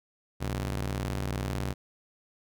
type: ring-modulated tone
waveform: sawtooth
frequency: 97.6 Hz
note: G2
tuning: 7 cents flat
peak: -23 dBFS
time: 0.4-1.74 s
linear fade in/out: 20 ms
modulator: 28.9 Hz
effects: none